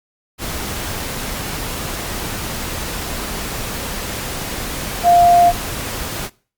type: tone in noise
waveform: sine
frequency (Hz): 698.5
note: F5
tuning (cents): 0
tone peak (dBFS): -7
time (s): 5.03-5.53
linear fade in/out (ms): 50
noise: pink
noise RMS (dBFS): -25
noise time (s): 0.38-6.3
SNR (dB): +15
effects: noise-tail reverb RT60 0.4 s tail -22 dB re dry + Opus 48 kbps